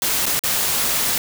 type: noise with dropouts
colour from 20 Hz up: white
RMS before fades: -20 dBFS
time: 0.02-1.18 s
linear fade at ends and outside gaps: 1 ms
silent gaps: 0.257-0.264 / 0.393-0.437 s
effects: none